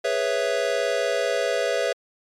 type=chord; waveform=square; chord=C# minor seventh; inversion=second; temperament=equal; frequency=415.3 / 493.9 / 554.4 / 659.3 Hz; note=G#4 / B4 / C#5 / E5; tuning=0 / 0 / 0 / 0 cents; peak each=-30 / -27 / -27 / -27 dBFS; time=0.04-1.93 s; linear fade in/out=10 ms; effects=low-pass 7000 Hz 12 dB/octave + MP3 96 kbps